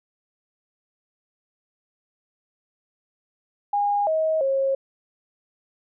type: tone with pitch steps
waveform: sine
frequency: 816 / 634 / 541 Hz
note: G#5 / D#5 / C#5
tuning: -31 / +32 / -42 cents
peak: -19 dBFS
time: 3.73-4.75 s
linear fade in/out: 5 ms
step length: 340 ms
effects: none